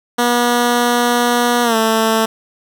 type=tone with pitch glide; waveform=10% pulse; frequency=241.2 to 222.5 Hz; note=B3 to A3; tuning=-41 to +20 cents; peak=-4 dBFS; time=0.18-2.26 s; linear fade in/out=10 ms; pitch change=-139 cents; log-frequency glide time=1.63-1.76 s; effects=none